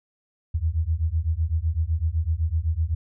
sine beating tone pair, 77.1 / 85 Hz, D#2 / F2, -15 / -46 cents, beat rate 7.9 Hz, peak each -24 dBFS, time 0.54-2.95 s, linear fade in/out 10 ms, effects none

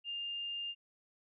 sine tone, 2807 Hz, F7, 8 cents sharp, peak -37 dBFS, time 0.04-0.75 s, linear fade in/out 50 ms, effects none

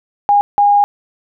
sine tone bursts at uneven times, 816 Hz, G#5, 31 cents flat, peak -7 dBFS, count 2, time 0.29-0.41 / 0.58-0.84 s, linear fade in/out 0 ms, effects none

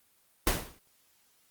pink noise with exponential decay, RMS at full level -22 dBFS, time 0.47-0.79 s, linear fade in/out 1 ms, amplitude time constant 69 ms, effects white hiss -67 dBFS RMS until 1.5 s + Opus 24 kbps

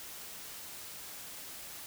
silence, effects white hiss -46 dBFS RMS until 1.86 s

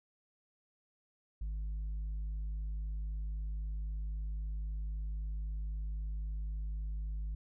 sine tone with tanh clipping, 51.9 Hz, G#1, in tune, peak -36 dBFS, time 1.41-7.35 s, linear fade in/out 5 ms, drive 3 dB, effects none

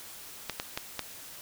clicks, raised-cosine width 0.2 ms, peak -14 dBFS, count 4, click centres 0.497 / 0.599 / 0.775 / 0.993 s, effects white hiss -46 dBFS RMS until 1.41 s

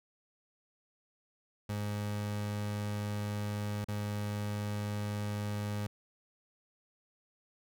30% pulse tone with dropouts, 103.83 Hz, G#2, in tune, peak -31 dBFS, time 1.69-5.87 s, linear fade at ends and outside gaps 5 ms, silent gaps 3.845-3.884 s, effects none

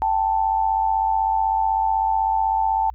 sine tone pair together, 784 / 880 Hz, G5 / A5, 0 / 0 cents, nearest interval major second, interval 200 cents, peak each -22 / -19 dBFS, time 0.02-2.9 s, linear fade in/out 0 ms, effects added 60 Hz sine -37 dBFS peak until 2.94 s

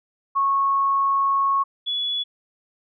sine tone pair in turn, 1100 / 3407 Hz, C#6 / G#7, -14 / +44 cents, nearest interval octave + minor sixth, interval 1958 cents, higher second, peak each -17 / -22 dBFS, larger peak first, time 0.35-1.64 / 1.86-2.24 s, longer first, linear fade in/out 20 ms, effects none

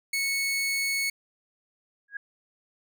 sawtooth tone, 2206 Hz, C#7, 9 cents flat, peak -22 dBFS, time 0.13-1.1 s, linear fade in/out 5 ms
sine tone with exponential growth, 1647 Hz, G#6, 15 cents flat, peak -28 dBFS, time 2.08-2.17 s, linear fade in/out 5 ms, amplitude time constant 18 ms
effects none

